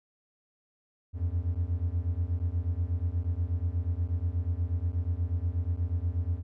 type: beating tone pair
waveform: triangle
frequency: 82.41 / 90.71 Hz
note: E2 / F#2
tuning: 0 / -34 cents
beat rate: 8.3 Hz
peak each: -28 dBFS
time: 1.13-6.43 s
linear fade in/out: 50 ms
effects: none